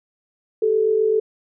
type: tone pair together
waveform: sine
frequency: 390.8 / 438.5 Hz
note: G4 / A4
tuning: -5 / -6 cents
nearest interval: major second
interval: 199 cents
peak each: -22 / -16 dBFS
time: 0.62-1.2 s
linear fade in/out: 5 ms
effects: none